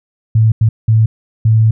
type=tone bursts at uneven times; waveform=sine; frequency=110.8 Hz; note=A2; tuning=13 cents sharp; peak=-6 dBFS; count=4; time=0.35-0.52 / 0.61-0.69 / 0.88-1.06 / 1.45-1.71 s; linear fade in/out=5 ms; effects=none